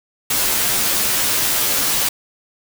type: noise with comb filter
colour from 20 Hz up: white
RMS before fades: -18 dBFS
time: 0.3-2.09 s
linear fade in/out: 5 ms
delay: 12 ms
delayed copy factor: -0.95
effects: none